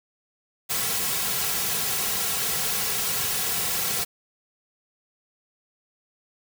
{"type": "noise with comb filter", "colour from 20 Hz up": "white", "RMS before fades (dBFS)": -26, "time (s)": [0.69, 4.05], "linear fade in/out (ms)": 20, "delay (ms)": 3.3, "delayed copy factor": -0.75, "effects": []}